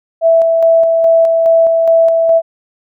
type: tone with tremolo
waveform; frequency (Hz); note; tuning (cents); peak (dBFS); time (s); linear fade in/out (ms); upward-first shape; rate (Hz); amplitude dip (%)
sine; 659.3; E5; 0; -5; 0.21-2.42; 50; square; 2.4; 30
effects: none